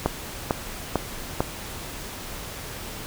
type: click train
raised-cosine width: 1 ms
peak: -6 dBFS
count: 4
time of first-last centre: 0.06-1.405 s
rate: 2.23 Hz
effects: pink hiss -36 dBFS RMS until 3.06 s